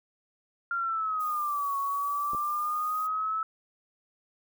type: exponential two-way sweep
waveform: sine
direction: down then up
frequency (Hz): 1396.9 to 1108.7 to 1310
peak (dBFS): -27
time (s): 0.71-3.43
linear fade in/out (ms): 2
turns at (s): 1.77
type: noise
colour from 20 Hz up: violet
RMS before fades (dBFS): -46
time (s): 1.19-3.08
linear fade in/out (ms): 20
type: clicks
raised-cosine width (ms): 2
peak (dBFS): -29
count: 2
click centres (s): 2.334 / 2.348
effects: none